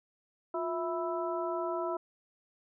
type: harmonic tone with a mistuned harmonic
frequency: 329.6 Hz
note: E4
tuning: in tune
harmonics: 1 / 2 / 3 / 4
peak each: -35 / -35 / -38 / -40 dBFS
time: 0.54-1.97 s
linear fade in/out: 5 ms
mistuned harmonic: 1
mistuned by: +120 cents
effects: none